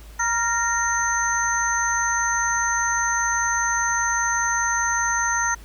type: tone cluster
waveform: sine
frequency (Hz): 944 / 1390 / 1855 / 6200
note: A#5 / F6 / A#6 / G8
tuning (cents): +22 / -9 / -9 / -20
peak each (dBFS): -25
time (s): 0.19-5.55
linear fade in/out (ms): 10
effects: added 53 Hz sine -40 dBFS peak until 5.64 s + pink hiss -49 dBFS RMS until 5.64 s